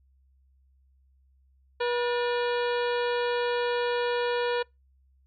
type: harmonic tone with a mistuned harmonic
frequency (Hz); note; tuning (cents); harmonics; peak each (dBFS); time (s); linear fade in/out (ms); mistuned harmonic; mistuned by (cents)
483; B4; -39; 1 / 2 / 3 / 4 / 5 / 6 / 7 / 8 / 9; -26 / -32 / -36 / -38 / -40 / -42 / -43 / -44 / -45; 1.8-4.63; 10; 4; -140
effects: noise-tail reverb RT60 0.2 s tail -26 dB re dry + added 66 Hz sine -60 dBFS peak until 5.26 s